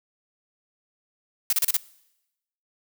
blue noise bursts, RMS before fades -21 dBFS, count 5, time 1.5-1.768 s, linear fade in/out 2 ms, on 28 ms, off 32 ms, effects noise-tail reverb RT60 0.9 s tail -22 dB re dry

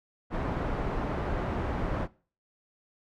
pink low-pass noise, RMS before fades -31 dBFS, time 0.3-2.08 s, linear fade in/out 50 ms, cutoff 1200 Hz, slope 12 dB/octave, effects noise-tail reverb RT60 0.4 s tail -21 dB re dry

